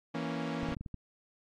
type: chord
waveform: sawtooth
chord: A# diminished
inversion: second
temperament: equal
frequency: 164.81 / 233.1 / 277.2 Hz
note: E3 / A#3 / C#4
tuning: 0 / 0 / 0 cents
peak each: -34 dBFS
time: 0.14-0.75 s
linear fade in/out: 10 ms
type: clicks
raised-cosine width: 5 ms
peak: -28 dBFS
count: 7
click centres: 0.631 / 0.688 / 0.721 / 0.768 / 0.81 / 0.862 / 0.943 s
effects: low-pass 4000 Hz 12 dB/octave + AAC 64 kbps